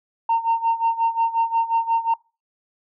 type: tone with tremolo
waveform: sine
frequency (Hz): 915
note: A#5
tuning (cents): -32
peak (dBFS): -13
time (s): 0.29-2.14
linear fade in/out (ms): 5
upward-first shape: sine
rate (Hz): 5.6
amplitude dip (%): 85
effects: noise-tail reverb RT60 0.3 s tail -25 dB re dry + tanh soft clip ceiling -13 dBFS